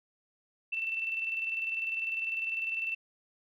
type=tone with tremolo; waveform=sine; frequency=2672 Hz; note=E7; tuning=23 cents sharp; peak=-29 dBFS; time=0.72-2.95 s; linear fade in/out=10 ms; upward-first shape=square; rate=20 Hz; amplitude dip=40%; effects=none